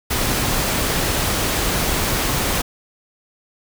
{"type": "noise", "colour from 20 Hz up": "pink", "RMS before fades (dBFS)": -20, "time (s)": [0.1, 2.62], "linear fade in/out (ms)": 10, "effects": []}